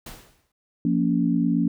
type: noise with exponential decay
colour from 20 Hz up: pink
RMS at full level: -36 dBFS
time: 0.06-0.52 s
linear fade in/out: 5 ms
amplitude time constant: 100 ms
type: chord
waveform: sine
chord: Bb minor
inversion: second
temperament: equal with one note detuned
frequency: 174.61 / 233.1 / 281.7 Hz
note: F3 / Bb3 / Db4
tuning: 0 / 0 / +28 cents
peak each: -23 dBFS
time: 0.85-1.68 s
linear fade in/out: 2 ms
effects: none